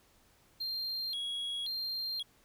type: tone with vibrato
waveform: triangle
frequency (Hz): 3729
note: A#7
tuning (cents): 0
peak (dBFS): -33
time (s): 0.6-2.23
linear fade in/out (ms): 10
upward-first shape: square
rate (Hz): 0.94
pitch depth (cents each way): 200
effects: pink hiss -66 dBFS RMS until 2.44 s